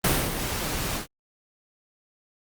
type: noise with ADSR envelope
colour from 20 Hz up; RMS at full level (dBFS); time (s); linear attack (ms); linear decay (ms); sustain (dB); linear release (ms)
pink; -20; 0.04-1.07; 5; 250; -9; 110
effects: Opus 32 kbps